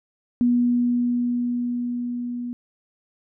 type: tone with level ramp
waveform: sine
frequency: 242.7 Hz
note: B3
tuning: 30 cents flat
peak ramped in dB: -15 to -27 dBFS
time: 0.41-2.53 s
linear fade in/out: 0 ms
effects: none